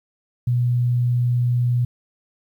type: tone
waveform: sine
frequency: 122.2 Hz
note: B2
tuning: 18 cents flat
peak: -16 dBFS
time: 0.47-1.85 s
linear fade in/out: 5 ms
effects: 9-bit